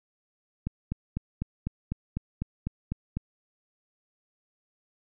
click train, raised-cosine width 5 ms, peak -17 dBFS, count 11, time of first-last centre 0.67-3.17 s, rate 4 Hz, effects none

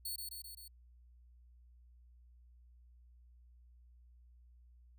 5% pulse tone with echo, 4416 Hz, C#8, 7 cents flat, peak -32 dBFS, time 0.05-0.16 s, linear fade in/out 5 ms, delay 130 ms, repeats 4, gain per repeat -3 dB, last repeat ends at 0.68 s, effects added 60 Hz sine -59 dBFS peak until 4.98 s

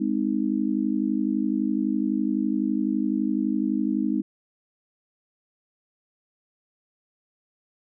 sine chord, Ab major, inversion none, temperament just, 207.7 / 259.6 / 311.5 Hz, Ab3 / C4 / Eb4, 0 / -13 / +2 cents, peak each -26 dBFS, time 0-4.22 s, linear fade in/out 10 ms, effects none

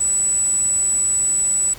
sine tone, 7902 Hz, B8, in tune, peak -14 dBFS, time 0-1.74 s, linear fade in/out 10 ms, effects tanh soft clip ceiling -13 dBFS + pink hiss -40 dBFS RMS until 1.78 s

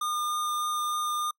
square tone with vibrato, 1212 Hz, D#6, 46 cents flat, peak -28 dBFS, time 0.01-1.31 s, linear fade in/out 5 ms, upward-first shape triangle, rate 3.3 Hz, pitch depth 9 cents each way, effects noise-tail reverb RT60 0.1 s tail -26 dB re dry

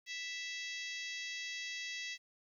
harmonic tone with a mistuned harmonic, 659.3 Hz, E5, in tune, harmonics 3 / 4 / 5 / 6 / 7 / 8 / 9 / 10, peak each -44 / -46 / -48 / -50 / -51 / -52 / -53 / -54 dBFS, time 0.06-2.18 s, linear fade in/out 50 ms, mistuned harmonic 6, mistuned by -33 cents, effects 12-bit

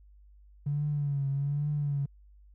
triangle tone with vibrato, 142.8 Hz, D3, 48 cents flat, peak -23 dBFS, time 0.66-2.06 s, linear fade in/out 10 ms, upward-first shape triangle, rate 1.2 Hz, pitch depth 73 cents each way, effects tanh soft clip ceiling -25 dBFS + added 50 Hz sine -53 dBFS peak until 2.54 s

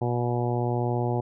harmonic tone, 121 Hz, B2, 35 cents flat, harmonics 1 / 2 / 3 / 4 / 5 / 6 / 7 / 8, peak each -26 / -33 / -30 / -34 / -36 / -34 / -34 / -44 dBFS, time 0.01-1.21 s, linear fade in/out 10 ms, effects none

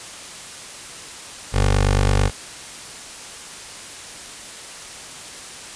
15% pulse tone with notch filter, 48.98 Hz, G1, 1 cent flat, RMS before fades -17 dBFS, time 1.52-2.31 s, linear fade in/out 50 ms, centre 180 Hz, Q 1.6, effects white hiss -36 dBFS RMS until 5.75 s + resampled to 22050 Hz

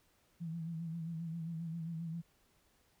sine tone with vibrato, 165 Hz, E3, 2 cents sharp, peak -38 dBFS, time 0.4-2.22 s, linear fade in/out 20 ms, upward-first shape sine, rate 7.5 Hz, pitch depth 56 cents each way, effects pink hiss -72 dBFS RMS until 3 s

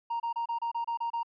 triangle tone bursts, 932.3 Hz, A#5, in tune, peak -26 dBFS, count 9, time 0.1-1.232 s, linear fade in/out 10 ms, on 100 ms, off 29 ms, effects tanh soft clip ceiling -24 dBFS + resampled to 11025 Hz

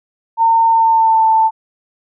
sine tone with pitch glide, 910 to 887.2 Hz, A#5 to A5, -42 to +14 cents, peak -8 dBFS, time 0.37-1.51 s, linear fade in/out 50 ms, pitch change -44 cents, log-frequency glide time 0.67-1.27 s, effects none

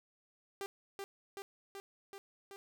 sawtooth tone with echo, 395 Hz, G4, 13 cents sharp, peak -35 dBFS, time 0.61-0.66 s, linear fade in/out 0 ms, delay 380 ms, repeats 5, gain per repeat -2 dB, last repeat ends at 2.56 s, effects none

